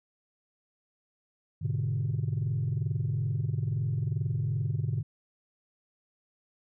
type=chord; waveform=sine; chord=G# diminished; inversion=none; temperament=equal with one note detuned; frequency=103.83 / 124.55 / 146.83 Hz; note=G#2 / B2 / D3; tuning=0 / +15 / 0 cents; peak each=-30 dBFS; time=1.61-5.03 s; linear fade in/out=20 ms; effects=tanh soft clip ceiling -22 dBFS